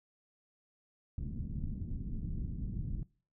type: low-pass noise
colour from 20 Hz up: pink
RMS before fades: -38 dBFS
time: 1.18-3.03 s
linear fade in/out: 2 ms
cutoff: 220 Hz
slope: 24 dB/octave
effects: noise-tail reverb RT60 0.4 s tail -22 dB re dry